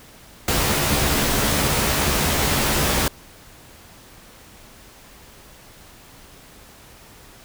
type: noise with comb filter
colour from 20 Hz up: pink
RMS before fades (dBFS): -20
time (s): 0.48-3.08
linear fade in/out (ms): 2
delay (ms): 14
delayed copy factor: +0.55
effects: pink hiss -46 dBFS RMS until 7.44 s